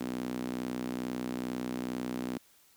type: tone with high-pass filter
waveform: sawtooth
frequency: 62.3 Hz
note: B1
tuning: 16 cents sharp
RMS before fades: -36 dBFS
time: 0-2.38 s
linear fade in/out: 10 ms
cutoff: 250 Hz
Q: 3.4
effects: white hiss -63 dBFS RMS until 2.76 s